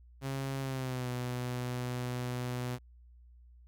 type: tone with pitch glide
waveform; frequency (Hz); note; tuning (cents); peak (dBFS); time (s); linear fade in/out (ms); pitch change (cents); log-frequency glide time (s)
sawtooth; 135.4 to 124.16; C#3 to B2; -40 to +10; -30; 0.21-2.79; 50; -150; 0.6-1.09
effects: added 60 Hz sine -54 dBFS peak until 3.67 s